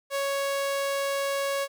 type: tone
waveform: sawtooth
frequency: 555 Hz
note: C#5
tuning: 2 cents sharp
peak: -22 dBFS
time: 0.1-1.68 s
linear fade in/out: 50 ms
effects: none